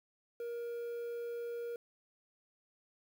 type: tone with quantisation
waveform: triangle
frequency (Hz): 471.9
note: A#4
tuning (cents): +21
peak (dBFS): -36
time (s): 0.4-1.76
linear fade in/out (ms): 2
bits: 10
effects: none